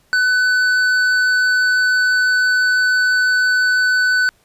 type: tone with hard clipping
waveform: triangle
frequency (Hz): 1501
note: F#6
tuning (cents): +24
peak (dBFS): -14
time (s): 0.13-4.29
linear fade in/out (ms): 0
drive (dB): 11
effects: pink hiss -57 dBFS RMS until 4.44 s + resampled to 32000 Hz